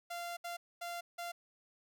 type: tone bursts at uneven times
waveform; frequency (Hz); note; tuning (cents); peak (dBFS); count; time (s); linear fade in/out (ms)
sawtooth; 692; F5; -16; -36; 4; 0.1-0.37 / 0.44-0.57 / 0.81-1.01 / 1.18-1.32; 10
effects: none